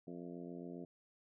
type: harmonic tone with a mistuned harmonic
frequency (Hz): 87.31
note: F2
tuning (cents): 0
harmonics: 2 / 3 / 4 / 5 / 6 / 7 / 8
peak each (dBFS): -50 / -49 / -51 / -54 / -60 / -59 / -60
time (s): 0.07-0.85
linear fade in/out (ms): 5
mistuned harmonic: 8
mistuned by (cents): -53
effects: none